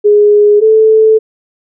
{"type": "tone pair in turn", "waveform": "sine", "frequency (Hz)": [415.3, 438.2], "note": ["G#4", "A4"], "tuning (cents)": [0, -7], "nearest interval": "minor second", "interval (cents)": 93, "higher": "second", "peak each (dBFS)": -3, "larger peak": "neither", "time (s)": [[0.04, 0.61], [0.61, 1.19]], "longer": "second", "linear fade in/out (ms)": 20, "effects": []}